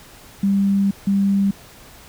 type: tone bursts at uneven times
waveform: sine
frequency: 197.8 Hz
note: G3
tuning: 16 cents sharp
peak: -14 dBFS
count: 2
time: 0.43-0.91 / 1.07-1.51 s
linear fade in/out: 5 ms
effects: pink hiss -44 dBFS RMS until 2.08 s